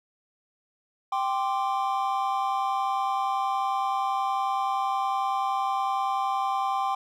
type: chord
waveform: triangle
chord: G suspended fourth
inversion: none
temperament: just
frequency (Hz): 784 / 1045.3 / 1176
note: G5 / C6 / D6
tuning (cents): 0 / -2 / +2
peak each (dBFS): -25 / -27 / -30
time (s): 1.12-6.95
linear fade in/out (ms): 5
effects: none